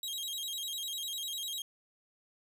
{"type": "tone with vibrato", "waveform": "sawtooth", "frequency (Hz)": 3520, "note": "A7", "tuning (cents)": 0, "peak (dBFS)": -33, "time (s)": [0.03, 1.62], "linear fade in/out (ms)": 2, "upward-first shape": "square", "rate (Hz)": 10, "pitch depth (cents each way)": 150, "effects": []}